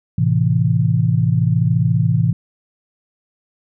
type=chord; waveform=sine; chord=A minor; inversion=none; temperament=equal; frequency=110 / 130.81 / 164.81 Hz; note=A2 / C3 / E3; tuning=0 / 0 / 0 cents; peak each=-17 dBFS; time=0.18-2.33 s; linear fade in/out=5 ms; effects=none